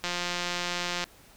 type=click train; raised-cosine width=0.2 ms; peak=-13 dBFS; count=177; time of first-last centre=0.04-1.04 s; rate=176 Hz; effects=pink hiss -55 dBFS RMS until 1.36 s